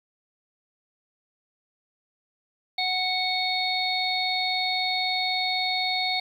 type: harmonic tone with a mistuned harmonic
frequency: 740 Hz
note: F#5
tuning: in tune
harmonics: 1 / 3 / 5 / 6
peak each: -29 / -29 / -29 / -29 dBFS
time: 2.78-6.2 s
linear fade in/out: 5 ms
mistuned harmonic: 6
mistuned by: -33 cents
effects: 9-bit